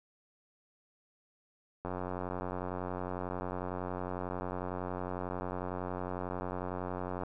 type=click train; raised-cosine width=1 ms; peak=-23 dBFS; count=491; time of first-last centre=1.85-7.235 s; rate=91 Hz; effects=none